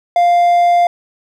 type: tone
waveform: triangle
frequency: 698.5 Hz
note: F5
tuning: in tune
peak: -6 dBFS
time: 0.16-0.87 s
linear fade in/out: 2 ms
effects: none